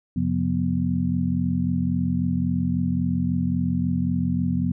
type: tone cluster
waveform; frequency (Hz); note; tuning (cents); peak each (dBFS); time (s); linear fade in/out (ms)
sine; 91.2 / 134.9 / 178.6 / 244.1; F#2 / C#3 / F3 / B3; -24 / -47 / +39 / -20; -28 / -28 / -24 / -25; 0.16-4.72; 5
effects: none